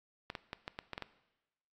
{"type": "clicks", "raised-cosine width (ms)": 0.3, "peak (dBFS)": -23, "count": 8, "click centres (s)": [0.301, 0.352, 0.531, 0.679, 0.789, 0.933, 0.979, 1.023], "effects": ["noise-tail reverb RT60 1.0 s tail -17 dB re dry", "AAC 64 kbps"]}